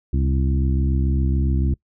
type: harmonic tone with a mistuned harmonic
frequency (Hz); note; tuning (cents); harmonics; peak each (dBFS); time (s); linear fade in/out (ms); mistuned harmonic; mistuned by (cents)
67.1; C2; +44; 1 / 2 / 3 / 4 / 5; -18 / -24 / -28 / -30 / -32; 0.13-1.74; 5; 1; +87
effects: noise-tail reverb RT60 0.1 s tail -23 dB re dry